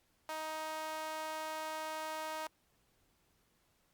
sawtooth tone with high-pass filter, 313.5 Hz, D#4, 13 cents sharp, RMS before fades -41 dBFS, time 0.29-2.47 s, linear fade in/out 2 ms, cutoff 810 Hz, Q 2.2, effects pink hiss -74 dBFS RMS until 3.93 s + Opus 48 kbps

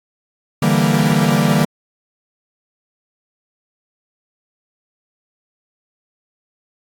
45% pulse chord, E half-diminished seventh, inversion third, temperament equal, 146.83 / 164.81 / 196 / 233.1 Hz, D3 / E3 / G3 / Bb3, 0 / 0 / 0 / 0 cents, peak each -18 dBFS, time 0.62-1.65 s, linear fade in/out 5 ms, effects AAC 64 kbps

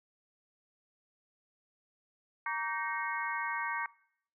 harmonic tone with a mistuned harmonic, 311.1 Hz, D#4, in tune, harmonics 3 / 4 / 5 / 6 / 7, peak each -37 / -38 / -39 / -40 / -40 dBFS, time 2.46-3.86 s, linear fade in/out 2 ms, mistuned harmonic 4, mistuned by -140 cents, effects noise-tail reverb RT60 0.7 s tail -23 dB re dry

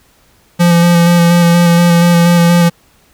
square tone with vibrato, 172 Hz, F3, 26 cents flat, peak -6 dBFS, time 0.59-2.7 s, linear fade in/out 20 ms, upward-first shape square, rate 4.2 Hz, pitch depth 15 cents each way, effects pink hiss -50 dBFS RMS until 3.13 s

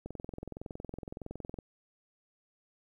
click train, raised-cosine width 2 ms, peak -27 dBFS, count 34, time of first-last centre 0.06-1.588 s, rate 21.6 Hz, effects 11-bit

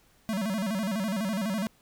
square tone with vibrato, 204.9 Hz, G#3, 23 cents flat, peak -28 dBFS, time 0.29-1.67 s, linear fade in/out 0 ms, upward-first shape square, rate 12 Hz, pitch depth 140 cents each way, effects pink hiss -63 dBFS RMS until 1.81 s

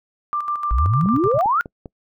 sine tone with tremolo, 1184 Hz, D6, 14 cents sharp, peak -19 dBFS, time 0.33-1.41 s, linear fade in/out 0 ms, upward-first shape square, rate 6.6 Hz, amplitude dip 55%
sine exponential sweep, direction up, 51.3 to 1469 Hz, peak -15 dBFS, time 0.71-1.61 s, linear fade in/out 0 ms
click train, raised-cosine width 2 ms, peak -20 dBFS, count 6, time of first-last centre 0.86-1.858 s, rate 5.01 Hz
sine tone bursts, 125.1 Hz, B2, 23 cents sharp, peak -23 dBFS, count 4, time 1.03-1.382 s, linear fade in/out 5 ms, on 43 ms, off 60 ms
effects noise-tail reverb RT60 0.1 s tail -26 dB re dry

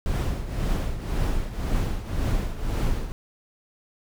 brown noise with tremolo, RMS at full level -22 dBFS, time 0.06-3.12 s, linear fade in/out 0 ms, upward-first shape triangle, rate 1.9 Hz, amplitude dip 75%, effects none

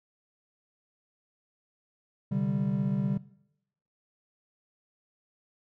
triangle chord, C suspended second, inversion none, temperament equal, 130.81 / 146.83 / 196 Hz, C3 / D3 / G3, 0 / 0 / 0 cents, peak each -30 / -29 / -27 dBFS, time 2.31-3.18 s, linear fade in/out 10 ms, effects noise-tail reverb RT60 0.8 s tail -20 dB re dry

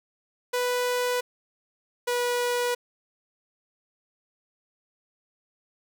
sawtooth tone pair in turn, 493.9 / 487.1 Hz, B4 / B4, 0 / -24 cents, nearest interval unison, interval 24 cents, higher first, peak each -20 dBFS, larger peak neither, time 0.53-1.21 / 2.07-2.75 s, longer neither, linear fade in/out 10 ms, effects none

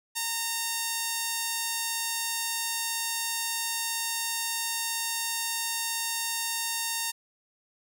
sawtooth tone with band-pass filter, 919 Hz, A#5, 25 cents flat, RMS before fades -31 dBFS, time 0.15-7.12 s, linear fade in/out 20 ms, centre 9600 Hz, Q 0.66, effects none

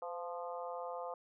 harmonic tone with a mistuned harmonic, 174.61 Hz, F3, in tune, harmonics 3 / 4 / 5 / 6 / 7, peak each -43 / -45 / -47 / -49 / -50 dBFS, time 0.02-1.14 s, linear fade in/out 2 ms, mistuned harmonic 3, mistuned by -33 cents, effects none

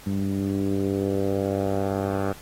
10% pulse tone with low-pass filter sweep, 98 Hz, G2, in tune, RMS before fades -25 dBFS, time 0.06-2.33 s, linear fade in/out 10 ms, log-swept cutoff 210 to 1100 Hz, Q 2, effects pink hiss -46 dBFS RMS until 2.41 s + AAC 48 kbps

